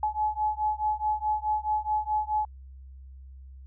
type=beating tone pair; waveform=sine; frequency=850 / 854.7 Hz; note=G#5 / G#5; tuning=+40 / +49 cents; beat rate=4.7 Hz; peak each=-28 / -28 dBFS; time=0.03-2.45 s; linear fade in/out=2 ms; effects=added 66 Hz sine -43 dBFS peak until 3.66 s